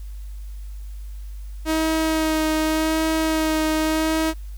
sawtooth tone with vibrato, 315.9 Hz, D#4, 26 cents sharp, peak -15 dBFS, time 1.65-4.34 s, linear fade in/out 50 ms, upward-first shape sine, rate 0.86 Hz, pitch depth 17 cents each way, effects added 50 Hz sine -31 dBFS peak until 4.57 s + white hiss -55 dBFS RMS until 4.57 s

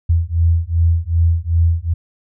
sine beating tone pair, 82.41 / 85.01 Hz, E2 / F2, 0 / -46 cents, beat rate 2.6 Hz, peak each -15 dBFS, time 0.09-1.94 s, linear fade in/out 10 ms, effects none

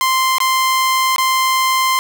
sawtooth tone with dropouts, 1044 Hz, C6, 4 cents flat, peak -9 dBFS, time 0.01-1.99 s, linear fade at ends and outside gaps 0 ms, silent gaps 0.383-0.403 / 1.161-1.182 s, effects none

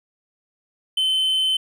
triangle tone, 3065 Hz, G7, 40 cents flat, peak -16 dBFS, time 0.97-1.57 s, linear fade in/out 5 ms, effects none

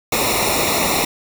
pink noise with comb filter, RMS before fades -18 dBFS, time 0.12-1.05 s, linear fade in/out 5 ms, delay 0.63 ms, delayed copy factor -0.85, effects none

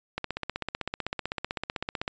click train, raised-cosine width 0.3 ms, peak -14 dBFS, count 31, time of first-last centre 0.18-2.079 s, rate 15.8 Hz, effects resampled to 16000 Hz

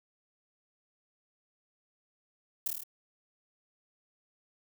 violet noise with echo, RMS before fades -30 dBFS, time 2.66-2.68 s, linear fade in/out 5 ms, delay 26 ms, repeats 6, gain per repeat -2 dB, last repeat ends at 2.836 s, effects none

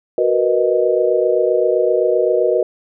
sine chord, B major seventh, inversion second, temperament equal, 370 / 466.2 / 493.9 / 622.3 Hz, F#4 / A#4 / B4 / D#5, 0 / 0 / 0 / 0 cents, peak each -18 dBFS, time 0.18-2.63 s, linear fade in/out 2 ms, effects none

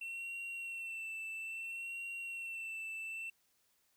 triangle tone with vibrato, 2700 Hz, E7, 41 cents sharp, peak -39 dBFS, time 0.01-3.3 s, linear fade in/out 5 ms, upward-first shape sine, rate 0.6 Hz, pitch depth 31 cents each way, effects white hiss -75 dBFS RMS until 3.96 s

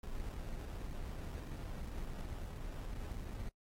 brown noise with sample-and-hold, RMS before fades -43 dBFS, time 0.03-3.49 s, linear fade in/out 5 ms, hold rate 2100 Hz, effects noise-tail reverb RT60 0.1 s tail -26 dB re dry + AAC 48 kbps

